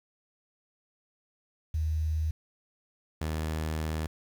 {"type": "tone pair in turn", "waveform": ["sine", "sawtooth"], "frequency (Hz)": [78.5, 78.5], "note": ["D#2", "D#2"], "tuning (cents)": [16, 16], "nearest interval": "unison", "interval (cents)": 0, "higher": "neither", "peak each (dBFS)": -26, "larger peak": "neither", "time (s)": [[1.74, 2.31], [3.21, 4.07]], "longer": "second", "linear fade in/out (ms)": 5, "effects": ["9-bit"]}